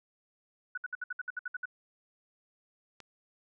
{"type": "tone bursts", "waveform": "sine", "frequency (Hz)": 1480, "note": "F#6", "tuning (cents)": 0, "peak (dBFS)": -33, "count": 11, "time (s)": [0.75, 1.656], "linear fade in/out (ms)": 5, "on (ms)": 26, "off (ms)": 62}
{"type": "click", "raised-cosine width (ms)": 0.2, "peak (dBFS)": -31, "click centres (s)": 3.003}
{"effects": []}